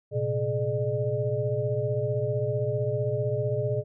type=tone cluster; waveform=sine; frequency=114 / 129.5 / 424.2 / 601 Hz; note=A#2 / C3 / G#4 / D5; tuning=-38 / -17 / +37 / +40 cents; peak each=-30 dBFS; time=0.11-3.84 s; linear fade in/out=50 ms; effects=none